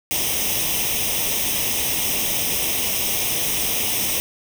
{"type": "noise with comb filter", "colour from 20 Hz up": "white", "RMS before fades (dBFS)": -22, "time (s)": [0.11, 4.2], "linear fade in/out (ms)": 0, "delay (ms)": 0.34, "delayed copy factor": 0.75, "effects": []}